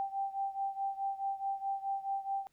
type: beating tone pair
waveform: sine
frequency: 784 / 788.7 Hz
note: G5 / G5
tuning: 0 / +10 cents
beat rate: 4.7 Hz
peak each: -35 / -38 dBFS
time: 0-2.47 s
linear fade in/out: 0 ms
effects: pink hiss -75 dBFS RMS until 2.52 s